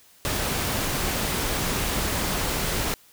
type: noise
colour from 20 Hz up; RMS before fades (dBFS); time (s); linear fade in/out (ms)
pink; -26; 0.25-2.94; 0
effects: white hiss -55 dBFS RMS until 3.12 s